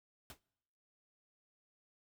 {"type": "noise with exponential decay", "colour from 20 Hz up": "pink", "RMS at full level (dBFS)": -45, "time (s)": [0.3, 0.4], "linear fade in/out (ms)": 1, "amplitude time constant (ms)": 20, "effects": ["noise-tail reverb RT60 1.0 s tail -26 dB re dry"]}